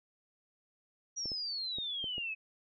sine exponential sweep, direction down, 5800 to 2535 Hz, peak -35 dBFS, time 1.16-2.35 s, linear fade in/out 20 ms
clicks, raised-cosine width 2 ms, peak -32 dBFS, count 5, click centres 1.257 / 1.318 / 1.785 / 2.042 / 2.181 s
effects none

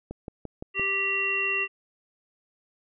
click train, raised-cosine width 2 ms, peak -22 dBFS, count 5, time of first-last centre 0.11-0.796 s, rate 5.83 Hz
harmonic tone, 391.9 Hz, G4, in tune, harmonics 1 / 3 / 5 / 7, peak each -35 / -36 / -31 / -25 dBFS, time 0.74-1.68 s, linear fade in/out 50 ms
effects none

